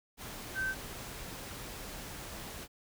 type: tone in noise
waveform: sine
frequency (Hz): 1547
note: G6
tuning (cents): -23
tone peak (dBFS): -31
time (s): 0.54-0.75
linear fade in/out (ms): 50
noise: pink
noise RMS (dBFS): -44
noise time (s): 0.17-2.68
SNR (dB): +10
effects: none